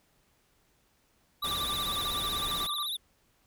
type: tone with tremolo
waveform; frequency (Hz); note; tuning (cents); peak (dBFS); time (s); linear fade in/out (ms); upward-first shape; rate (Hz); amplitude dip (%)
sine; 1174.7; D6; 0; -33; 1.42-2.87; 10; square; 11; 65
type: tone with vibrato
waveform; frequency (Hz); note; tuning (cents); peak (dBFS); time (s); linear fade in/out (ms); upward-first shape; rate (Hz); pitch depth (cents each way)
square; 3700; A#7; -14; -32; 1.42-2.97; 10; triangle; 16; 140
type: noise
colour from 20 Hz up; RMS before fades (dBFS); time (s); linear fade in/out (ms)
pink; -39; 1.44-2.67; 5
effects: pink hiss -69 dBFS RMS until 3.46 s